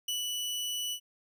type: tone with ADSR envelope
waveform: sawtooth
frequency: 2960 Hz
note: F#7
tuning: in tune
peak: -27 dBFS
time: 0.08-1 s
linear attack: 5 ms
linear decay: 140 ms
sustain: -2 dB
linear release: 75 ms
effects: none